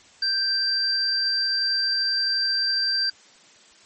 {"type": "tone pair together", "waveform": "sine", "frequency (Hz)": [1568, 4708], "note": ["G6", "D8"], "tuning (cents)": [0, 3], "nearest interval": "octave + perfect fifth", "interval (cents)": 1903, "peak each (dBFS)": [-28, -21], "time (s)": [0.22, 3.1], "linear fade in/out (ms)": 5, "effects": ["white hiss -52 dBFS RMS until 3.85 s", "MP3 32 kbps"]}